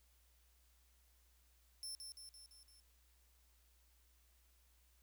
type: tone with echo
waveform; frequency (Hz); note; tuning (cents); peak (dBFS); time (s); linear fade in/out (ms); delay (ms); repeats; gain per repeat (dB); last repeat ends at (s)
25% pulse; 5350; E8; +25; -40; 1.83-1.95; 0; 170; 5; -4; 2.8
effects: added 60 Hz sine -70 dBFS peak until 5.02 s + white hiss -75 dBFS RMS until 5.02 s